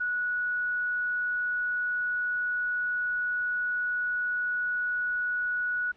sine tone, 1467 Hz, F#6, 15 cents flat, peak -26 dBFS, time 0-5.92 s, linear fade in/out 10 ms, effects pink hiss -60 dBFS RMS until 5.96 s + low-pass 3000 Hz 12 dB/octave

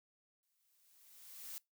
blue noise with exponential growth, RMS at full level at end -45 dBFS, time 0.43-1.58 s, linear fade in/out 0 ms, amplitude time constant 250 ms, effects noise-tail reverb RT60 0.2 s tail -23 dB re dry

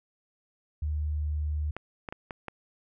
sine tone with pitch glide, 75.5 to 75.02 Hz, D2 to D2, +48 to +37 cents, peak -27 dBFS, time 0.82-1.71 s, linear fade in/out 5 ms, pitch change -11 cents, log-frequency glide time 1.07-1.39 s
clicks, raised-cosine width 0.5 ms, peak -21 dBFS, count 5, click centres 1.766 / 2.088 / 2.125 / 2.308 / 2.483 s
effects none

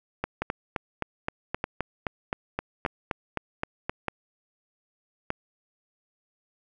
two click trains, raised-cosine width 0.5 ms, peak -12 / -12 dBFS, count 15 / 5, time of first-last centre 0.24-3.895 / 0.42-5.304 s, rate 3.83 / 0.819 Hz, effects none

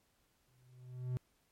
triangle tone with exponential growth, 125.9 Hz, B2, 34 cents sharp, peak -30 dBFS, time 0.48-1.17 s, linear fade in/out 0 ms, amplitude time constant 150 ms, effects pink hiss -75 dBFS RMS until 1.51 s + MP3 64 kbps

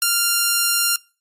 5% pulse tone, 1393 Hz, F6, 5 cents flat, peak -4 dBFS, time 0.02-0.96 s, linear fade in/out 2 ms, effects noise-tail reverb RT60 0.4 s tail -26 dB re dry + MP3 64 kbps

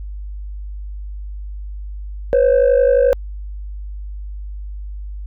sine tone pair together, 493.9 / 545.4 Hz, B4 / C#5, 0 / -28 cents, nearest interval major second, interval 172 cents, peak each -11 dBFS, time 2.33-3.13 s, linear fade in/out 0 ms, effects tanh soft clip ceiling -7 dBFS + added 50 Hz sine -26 dBFS peak until 5.26 s

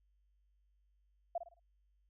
sine tone with echo, 685 Hz, F5, 34 cents flat, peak -33 dBFS, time 1.35-1.38 s, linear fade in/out 5 ms, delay 54 ms, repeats 4, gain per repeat -9 dB, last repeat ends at 1.596 s, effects added 50 Hz sine -70 dBFS peak until 2.09 s

